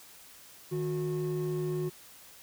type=tone pair together; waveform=triangle; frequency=154.92 / 363.8 Hz; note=D#3 / F#4; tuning=-7 / -29 cents; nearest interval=octave + minor third; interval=1478 cents; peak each=-30 / -29 dBFS; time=0.71-1.9 s; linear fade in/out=20 ms; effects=tanh soft clip ceiling -23 dBFS + white hiss -53 dBFS RMS until 2.42 s